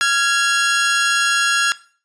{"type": "tone pair together", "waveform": "sawtooth", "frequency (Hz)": [1381.1, 1661.2], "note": ["F6", "G#6"], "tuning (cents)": [-20, 0], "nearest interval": "minor third", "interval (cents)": 320, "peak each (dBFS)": -13, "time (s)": [0.01, 1.72], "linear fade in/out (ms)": 0, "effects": ["noise-tail reverb RT60 0.4 s tail -17 dB re dry", "resampled to 22050 Hz"]}